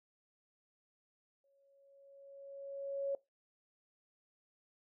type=tone with exponential growth; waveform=sine; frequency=554.4 Hz; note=C#5; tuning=in tune; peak=-32 dBFS; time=1.44-3.15 s; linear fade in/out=2 ms; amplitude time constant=370 ms; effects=noise-tail reverb RT60 0.2 s tail -20 dB re dry